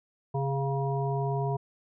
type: harmonic tone with a mistuned harmonic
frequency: 136.8 Hz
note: C#3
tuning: 23 cents flat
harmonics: 1 / 3 / 5 / 7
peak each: -28 / -33 / -35 / -36 dBFS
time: 0.34-1.57 s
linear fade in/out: 10 ms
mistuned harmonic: 5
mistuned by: +30 cents
effects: none